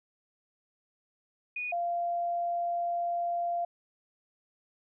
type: tone pair in turn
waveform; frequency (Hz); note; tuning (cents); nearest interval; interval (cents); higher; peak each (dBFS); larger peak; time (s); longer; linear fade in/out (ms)
sine; 2467 / 692.3; D#7 / F5; -15 / -15; octave + minor seventh; 2200; first; -32 / -28; second; 1.56-1.72 / 1.72-3.65; second; 5
effects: none